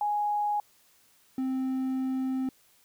sine / triangle tone pair in turn, 830.6 / 261.6 Hz, G#5 / C4, 0 / 0 cents, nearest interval octave + minor sixth, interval 2000 cents, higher first, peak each -25 dBFS, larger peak neither, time 0.01-0.6 / 1.38-2.49 s, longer second, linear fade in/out 2 ms, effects white hiss -63 dBFS RMS until 2.84 s

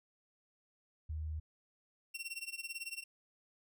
sine tone, 77.78 Hz, D#2, in tune, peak -37 dBFS, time 1.09-1.4 s, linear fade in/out 10 ms
sawtooth tone with tremolo, 2727 Hz, F7, 42 cents flat, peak -35 dBFS, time 2.14-3.04 s, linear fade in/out 10 ms, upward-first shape sine, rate 18 Hz, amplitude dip 90%
effects none

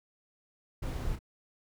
brown noise with echo, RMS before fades -34 dBFS, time 0.82-1.16 s, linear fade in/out 10 ms, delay 31 ms, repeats 1, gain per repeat -8 dB, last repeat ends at 1.191 s, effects none

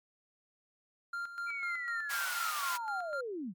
triangle tone with tremolo, 1393 Hz, F6, 5 cents flat, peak -33 dBFS, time 1.13-3.21 s, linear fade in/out 5 ms, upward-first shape square, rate 4 Hz, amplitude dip 65%
sine linear sweep, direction down, 2349 to 161.9 Hz, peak -36 dBFS, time 1.46-3.54 s, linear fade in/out 50 ms
pink high-pass noise, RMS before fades -39 dBFS, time 2.09-2.78 s, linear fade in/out 20 ms, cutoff 900 Hz, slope 24 dB/octave
effects MP3 96 kbps

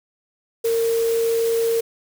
sine tone in noise, 458.7 Hz, A#4, 28 cents flat, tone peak -17 dBFS, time 0.64-1.81 s, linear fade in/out 10 ms, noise white, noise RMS -33 dBFS, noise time 0.64-1.81 s, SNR +13 dB, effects none

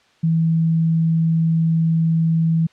sine tone, 163.2 Hz, E3, 17 cents flat, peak -14 dBFS, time 0.23-2.67 s, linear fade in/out 10 ms, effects white hiss -56 dBFS RMS until 2.72 s + low-pass 4000 Hz 12 dB/octave

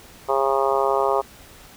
harmonic tone, 136 Hz, C#3, 33 cents flat, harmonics 3 / 4 / 5 / 6 / 7 / 8 / 9, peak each -23 / -24 / -25 / -26 / -26 / -27 / -28 dBFS, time 0.28-1.22 s, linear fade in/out 20 ms, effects pink hiss -46 dBFS RMS until 1.76 s

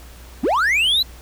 triangle linear sweep, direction up, 186.2 to 4101 Hz, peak -13 dBFS, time 0.43-1.03 s, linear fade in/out 10 ms, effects added 60 Hz sine -39 dBFS peak until 1.21 s + pink hiss -45 dBFS RMS until 1.21 s

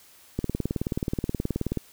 click train, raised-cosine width 3 ms, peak -13 dBFS, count 27, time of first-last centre 0.39-1.773 s, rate 18.8 Hz, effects white hiss -54 dBFS RMS until 1.92 s

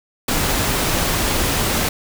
pink noise, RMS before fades -19 dBFS, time 0.28-1.89 s, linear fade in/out 5 ms, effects none

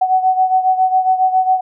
sine beating tone pair, 747 / 754.3 Hz, F#5 / F#5, +16 / +33 cents, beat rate 7.3 Hz, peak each -12 / -17 dBFS, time 0.01-1.61 s, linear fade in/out 10 ms, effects none

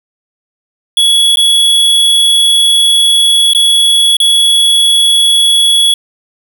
square tone with dropouts, 3370 Hz, G#7, 25 cents sharp, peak -6 dBFS, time 0.97-5.94 s, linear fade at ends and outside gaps 2 ms, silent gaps 1.358-1.371 / 3.534-3.548 / 4.168-4.201 s, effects none

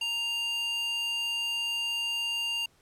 square tone with high-pass filter, 932.3 Hz, A#5, in tune, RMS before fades -31 dBFS, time 0.01-2.66 s, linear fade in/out 5 ms, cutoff 2500 Hz, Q 4.7, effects pink hiss -65 dBFS RMS until 2.81 s + low-pass 12000 Hz 12 dB/octave

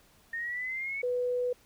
sine linear sweep, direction up, 1827 to 2236 Hz, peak -32 dBFS, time 0.33-1.02 s, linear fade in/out 5 ms
sine tone, 493.9 Hz, B4, in tune, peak -27 dBFS, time 1.03-1.53 s, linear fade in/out 5 ms
effects pink hiss -62 dBFS RMS until 1.65 s

